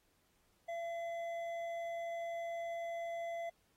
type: tone with hard clipping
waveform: sine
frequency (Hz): 677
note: E5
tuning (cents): +46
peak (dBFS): -40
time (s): 0.68-3.5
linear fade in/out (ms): 10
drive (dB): 7
effects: pink hiss -75 dBFS RMS until 3.76 s + AAC 48 kbps